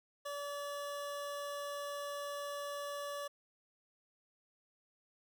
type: tone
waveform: 25% pulse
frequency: 574 Hz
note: D5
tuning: 40 cents flat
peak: -36 dBFS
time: 0.25-3.28 s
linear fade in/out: 10 ms
effects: none